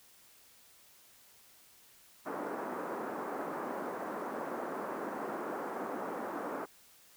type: band-pass noise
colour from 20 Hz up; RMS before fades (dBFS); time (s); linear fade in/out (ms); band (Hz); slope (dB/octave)
pink; -39; 2.25-6.66; 20; 250 to 1400; 24
effects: white hiss -61 dBFS RMS until 7.16 s